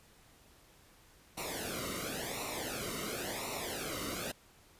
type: noise with flanger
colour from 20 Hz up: pink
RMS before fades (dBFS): -39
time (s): 1.37-4.32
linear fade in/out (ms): 10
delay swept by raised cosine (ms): 0.61 to 1.21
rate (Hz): 0.94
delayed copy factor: -0.85
effects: pink hiss -62 dBFS RMS until 4.79 s + resampled to 32000 Hz